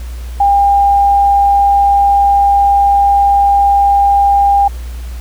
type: tone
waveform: sine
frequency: 802 Hz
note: G5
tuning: 39 cents sharp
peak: -6 dBFS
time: 0.4-4.68 s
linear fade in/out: 5 ms
effects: added 60 Hz sine -21 dBFS peak until 5.2 s + pink hiss -38 dBFS RMS until 5.2 s